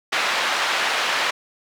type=band-pass noise; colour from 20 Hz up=pink; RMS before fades=-22 dBFS; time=0.12-1.31 s; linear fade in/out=10 ms; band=930 to 3700 Hz; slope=12 dB/octave; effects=none